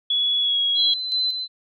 sine tone with pitch glide, 3382 to 3314 Hz, G#7 to G#7, +31 to -4 cents, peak -18 dBFS, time 0.1-0.94 s, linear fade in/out 5 ms, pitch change -35 cents, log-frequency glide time 0.41-0.58 s
sine tone with tremolo, 4045 Hz, B7, 41 cents sharp, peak -19 dBFS, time 0.75-1.48 s, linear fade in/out 50 ms, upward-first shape square, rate 2.7 Hz, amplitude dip 50%
effects none

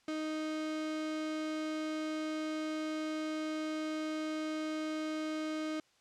35% pulse tone, 311.1 Hz, D#4, in tune, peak -33 dBFS, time 0.08-5.8 s, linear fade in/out 2 ms, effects white hiss -69 dBFS RMS until 6 s + low-pass 6000 Hz 12 dB/octave

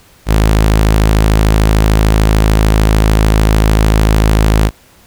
sawtooth tone, 53.4 Hz, G#1, 49 cents sharp, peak -3 dBFS, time 0.26-4.71 s, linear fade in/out 50 ms, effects pink hiss -45 dBFS RMS until 5.06 s

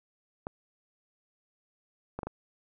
clicks, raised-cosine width 1 ms, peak -21 dBFS, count 4, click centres 0.469 / 2.19 / 2.232 / 2.27 s, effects none

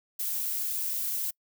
violet noise, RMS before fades -31 dBFS, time 0.19-1.31 s, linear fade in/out 10 ms, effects noise-tail reverb RT60 0.1 s tail -26 dB re dry

